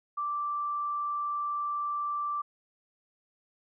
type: tone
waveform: sine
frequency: 1172 Hz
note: D6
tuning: 4 cents flat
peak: -29 dBFS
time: 0.17-2.42 s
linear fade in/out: 10 ms
effects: none